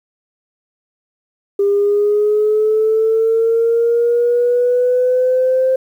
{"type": "linear sweep", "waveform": "sine", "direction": "up", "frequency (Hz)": [400, 523.3], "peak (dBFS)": -10, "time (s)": [1.59, 5.76], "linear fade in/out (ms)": 5, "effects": ["tanh soft clip ceiling -6 dBFS", "8-bit"]}